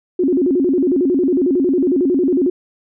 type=tone with vibrato; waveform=sine; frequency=312.4 Hz; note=D#4; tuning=7 cents sharp; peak=-12 dBFS; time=0.19-2.5 s; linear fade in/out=5 ms; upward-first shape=square; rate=11 Hz; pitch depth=250 cents each way; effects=none